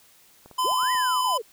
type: clicks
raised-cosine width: 1 ms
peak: -32 dBFS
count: 6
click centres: 0.46 / 0.513 / 0.663 / 0.717 / 0.833 / 0.951 s
type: tone with pitch glide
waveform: square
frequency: 1017 to 1010 Hz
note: C6 to B5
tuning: -50 to +39 cents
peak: -22 dBFS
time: 0.58-1.38 s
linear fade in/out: 10 ms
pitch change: -11 cents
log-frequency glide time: 0.79-0.97 s
type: linear two-way sweep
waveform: sine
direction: up then down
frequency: 302 to 1975.5 to 404.7 Hz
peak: -29 dBFS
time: 0.64-1.42 s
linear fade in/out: 10 ms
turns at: 0.92 s
effects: white hiss -56 dBFS RMS until 1.52 s